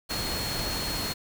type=tone in noise; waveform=sine; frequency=4298 Hz; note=C8; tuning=46 cents sharp; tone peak=-33 dBFS; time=0.09-1.14 s; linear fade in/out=20 ms; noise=pink; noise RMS=-32 dBFS; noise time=0.09-1.14 s; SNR=-4 dB; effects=none